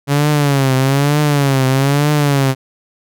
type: tone with vibrato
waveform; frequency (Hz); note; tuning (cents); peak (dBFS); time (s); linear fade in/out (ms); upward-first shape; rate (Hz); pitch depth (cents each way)
sawtooth; 140; C#3; +18; -7; 0.07-2.55; 50; triangle; 1.1; 130
effects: none